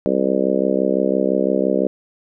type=harmonic tone; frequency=65.9 Hz; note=C2; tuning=13 cents sharp; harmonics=3 / 4 / 5 / 6 / 7 / 8 / 9; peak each=-23 / -23 / -23 / -23 / -23 / -23 / -23 dBFS; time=0.06-1.87 s; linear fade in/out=0 ms; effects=none